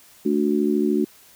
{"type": "chord", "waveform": "sine", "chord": "D major", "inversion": "second", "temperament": "just", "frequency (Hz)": [220.2, 293.7, 367.1], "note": ["A3", "D4", "F#4"], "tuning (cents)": [2, 0, -14], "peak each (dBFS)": -22, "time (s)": [0.25, 1.05], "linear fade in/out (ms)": 10, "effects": ["white hiss -51 dBFS RMS until 1.35 s"]}